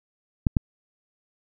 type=clicks; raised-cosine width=5 ms; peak=-7 dBFS; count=2; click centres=0.468 / 0.568 s; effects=none